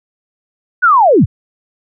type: linear sweep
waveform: sine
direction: down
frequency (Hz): 1522 to 59.6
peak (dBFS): -5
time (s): 0.82-1.26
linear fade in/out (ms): 20
effects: none